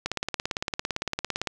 click train, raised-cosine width 0.2 ms, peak -10 dBFS, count 26, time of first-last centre 0.06-1.472 s, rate 17.7 Hz, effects none

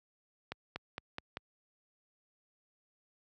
accelerating click train, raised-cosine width 0.3 ms, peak -22 dBFS, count 5, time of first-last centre 0.52-1.371 s, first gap 240 ms, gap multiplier 0.92, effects high-pass 60 Hz 12 dB/octave

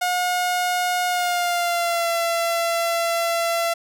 sawtooth tone with pitch glide, 720 to 675.7 Hz, F#5 to E5, -47 to +43 cents, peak -16 dBFS, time 0.01-3.74 s, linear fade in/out 10 ms, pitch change -110 cents, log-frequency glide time 1.08-2.11 s, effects none

